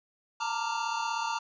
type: chord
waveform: square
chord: Bb major seventh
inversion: third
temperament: equal with one note detuned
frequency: 895.9 / 932.3 / 1174.7 / 1396.9 Hz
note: A5 / Bb5 / D6 / F6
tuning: +31 / 0 / 0 / 0 cents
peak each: -35 / -34 / -38 / -39 dBFS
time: 0.4-1.39 s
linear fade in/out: 10 ms
effects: resampled to 16000 Hz + 10-bit